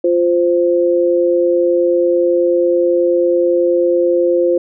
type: tone pair together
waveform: sine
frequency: 349.2 / 520.8 Hz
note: F4 / C5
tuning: 0 / -8 cents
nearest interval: perfect fifth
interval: 692 cents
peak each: -13 dBFS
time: 0.04-4.58 s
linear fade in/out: 5 ms
effects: none